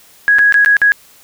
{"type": "tone with dropouts", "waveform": "sine", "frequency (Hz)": 1661.2, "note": "G#6", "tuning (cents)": 0, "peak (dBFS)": -6, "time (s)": [0.28, 0.92], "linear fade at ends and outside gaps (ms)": 0, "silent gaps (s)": [[0.385, 0.391], [0.524, 0.542], [0.648, 0.66], [0.768, 0.817]], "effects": ["white hiss -45 dBFS RMS until 1.23 s"]}